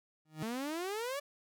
30% pulse tone with exponential growth, 155.56 Hz, D#3, in tune, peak -32 dBFS, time 0.25-0.43 s, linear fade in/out 5 ms, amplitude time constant 37 ms
sawtooth exponential sweep, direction up, 211.4 to 587.3 Hz, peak -32 dBFS, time 0.42-1.2 s, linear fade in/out 10 ms
effects none

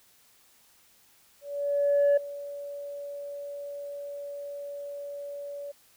sine tone with ADSR envelope, 571 Hz, D5, 49 cents flat, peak -16 dBFS, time 1.41-5.72 s, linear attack 760 ms, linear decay 8 ms, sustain -19 dB, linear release 12 ms, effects tanh soft clip ceiling -17 dBFS + white hiss -61 dBFS RMS until 5.96 s

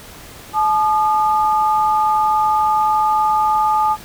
sine tone pair together, 860 / 1217.3 Hz, A5 / D#6, -40 / -38 cents, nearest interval tritone, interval 602 cents, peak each -14 / -18 dBFS, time 0.53-3.97 s, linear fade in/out 50 ms, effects pink hiss -38 dBFS RMS until 4.04 s

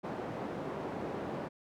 white band-pass noise, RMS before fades -39 dBFS, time 0.03-1.49 s, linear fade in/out 20 ms, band 140 to 600 Hz, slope 12 dB/octave, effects none

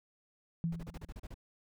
sine tone with exponential decay, 167.1 Hz, E3, 24 cents sharp, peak -28 dBFS, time 0.64-1.1 s, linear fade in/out 0 ms, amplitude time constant 100 ms
brown noise bursts, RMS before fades -44 dBFS, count 9, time 0.72-1.343 s, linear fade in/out 5 ms, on 39 ms, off 34 ms
effects none

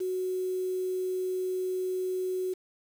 sine tone with quantisation, 370 Hz, F#4, in tune, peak -28 dBFS, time 0-2.54 s, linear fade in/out 10 ms, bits 8, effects none

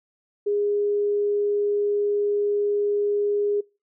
sine tone, 410.8 Hz, G#4, 19 cents flat, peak -20 dBFS, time 0.46-3.61 s, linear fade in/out 10 ms, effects noise-tail reverb RT60 0.3 s tail -25 dB re dry

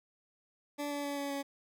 20% pulse tone with pitch steps, 290 / 287.3 / 284.7 / 282.1 / 279.5 Hz, D4 / D4 / C#4 / C#4 / C#4, -22 / -38 / +46 / +30 / +14 cents, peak -30 dBFS, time 0.78-1.43 s, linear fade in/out 20 ms, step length 130 ms, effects none

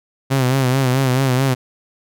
sawtooth tone with vibrato, 130.81 Hz, C3, in tune, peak -10 dBFS, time 0.3-1.55 s, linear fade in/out 20 ms, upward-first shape sine, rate 4.6 Hz, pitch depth 75 cents each way, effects none

